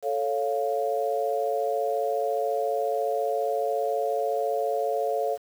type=chord; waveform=sine; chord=A augmented; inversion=none; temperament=equal; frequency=440 / 554.4 / 698.5 Hz; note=A4 / C#5 / E#5; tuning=0 / 0 / 0 cents; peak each=-28 dBFS; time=0.02-5.38 s; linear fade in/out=50 ms; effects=8-bit